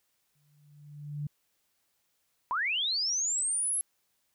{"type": "tone with exponential growth", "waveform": "sine", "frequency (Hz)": 146.83, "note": "D3", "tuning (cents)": 0, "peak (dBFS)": -30, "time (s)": [0.35, 1.27], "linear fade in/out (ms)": 5, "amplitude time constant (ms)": 200}
{"type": "linear sweep", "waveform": "sine", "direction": "up", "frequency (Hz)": [928, 11150], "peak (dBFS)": -27, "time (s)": [2.51, 3.81], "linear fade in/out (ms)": 0}
{"effects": ["white hiss -75 dBFS RMS until 4.34 s"]}